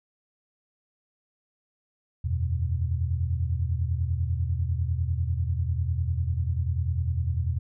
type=chord; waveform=sine; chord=E suspended second; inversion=none; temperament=equal; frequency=82.41 / 92.5 / 123.47 Hz; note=E2 / F#2 / B2; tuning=0 / 0 / 0 cents; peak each=-26 / -30 / -30 dBFS; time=2.24-7.59 s; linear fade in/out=10 ms; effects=none